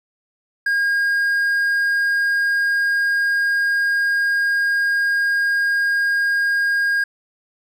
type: tone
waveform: triangle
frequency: 1624 Hz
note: G#6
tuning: 39 cents flat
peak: -14 dBFS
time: 0.66-7.04 s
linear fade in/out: 5 ms
effects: none